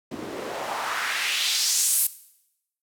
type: noise with band-pass filter sweep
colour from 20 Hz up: white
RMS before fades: -26 dBFS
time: 0.11-2.07 s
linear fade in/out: 5 ms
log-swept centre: 240 to 12000 Hz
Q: 1.8
effects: noise-tail reverb RT60 0.8 s tail -17 dB re dry